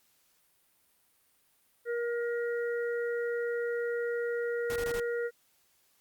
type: harmonic tone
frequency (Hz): 473.3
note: A#4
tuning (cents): +26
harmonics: 1 / 3 / 4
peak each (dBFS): -30 / -40 / -42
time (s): 1.85-5.31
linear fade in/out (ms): 50
type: noise bursts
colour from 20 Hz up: pink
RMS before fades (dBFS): -40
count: 4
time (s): 4.7-4.998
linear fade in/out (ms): 0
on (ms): 58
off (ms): 22
effects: white hiss -69 dBFS RMS until 6 s + Opus 48 kbps